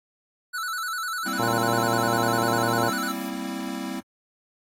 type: tone with vibrato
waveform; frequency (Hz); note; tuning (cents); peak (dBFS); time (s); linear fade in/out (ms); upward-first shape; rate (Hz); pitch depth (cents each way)
square; 1396.9; F6; 0; -28; 0.53-3.13; 20; square; 10; 94
type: chord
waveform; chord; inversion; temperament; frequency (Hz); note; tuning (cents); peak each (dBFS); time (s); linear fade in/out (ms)
square; C dominant seventh; second; equal; 196 / 233.1 / 261.6 / 329.6; G3 / Bb3 / C4 / E4; 0 / 0 / 0 / 0; -36 / -37 / -34 / -36; 1.25-4.01; 20
type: harmonic tone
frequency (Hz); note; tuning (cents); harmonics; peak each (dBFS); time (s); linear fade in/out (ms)
116.54; A#2; 0; 1 / 2 / 3 / 4 / 5 / 6 / 7 / 8 / 9; -32 / -32 / -32 / -32 / -32 / -32 / -32 / -32 / -32; 1.39-2.9; 10
type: noise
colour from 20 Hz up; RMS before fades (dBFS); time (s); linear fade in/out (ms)
violet; -42; 1.42-3.29; 5
effects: AAC 48 kbps